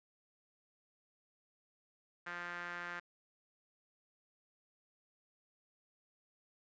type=tone with band-pass filter; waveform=sawtooth; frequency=174.61 Hz; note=F3; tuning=in tune; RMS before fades=-44 dBFS; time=2.26-3 s; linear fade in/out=10 ms; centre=1600 Hz; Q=3.5; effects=resampled to 16000 Hz + 11-bit